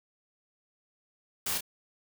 white noise with echo, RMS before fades -32 dBFS, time 1.46-1.58 s, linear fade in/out 5 ms, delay 28 ms, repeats 1, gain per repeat -5 dB, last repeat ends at 1.608 s, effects none

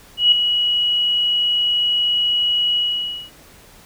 sine tone with ADSR envelope, 2917 Hz, F#7, 25 cents flat, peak -7 dBFS, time 0.17-3.31 s, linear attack 150 ms, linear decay 3 ms, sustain -8 dB, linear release 550 ms, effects pink hiss -46 dBFS RMS until 3.85 s

